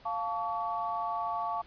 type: chord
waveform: sine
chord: F augmented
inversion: none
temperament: equal with one note detuned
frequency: 698.5 / 880 / 1134 Hz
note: F5 / A5 / C#6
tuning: 0 / 0 / +39 cents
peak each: -35 / -35 / -34 dBFS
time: 0.05-1.62 s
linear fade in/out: 10 ms
effects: pink hiss -57 dBFS RMS until 1.66 s + resampled to 11025 Hz